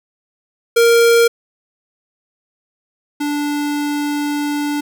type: tone pair in turn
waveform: square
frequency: 466.2 / 292.3 Hz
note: A#4 / D4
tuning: 0 / -8 cents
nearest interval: minor sixth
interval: 808 cents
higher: first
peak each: -9 / -18 dBFS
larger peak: first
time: 0.76-1.28 / 3.2-4.81 s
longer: second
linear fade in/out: 10 ms
effects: none